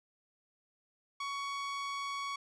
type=tone; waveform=sawtooth; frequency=1119 Hz; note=C#6; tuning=16 cents sharp; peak=-32 dBFS; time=1.2-2.36 s; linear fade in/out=5 ms; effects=low-pass 6000 Hz 12 dB/octave